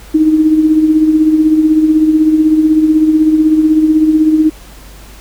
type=tone with tremolo; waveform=sine; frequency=311.8 Hz; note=D#4; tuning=4 cents sharp; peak=-3 dBFS; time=0.14-4.5 s; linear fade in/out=10 ms; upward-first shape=triangle; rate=16 Hz; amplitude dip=60%; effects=added 50 Hz sine -34 dBFS peak until 5.2 s + pink hiss -38 dBFS RMS until 5.2 s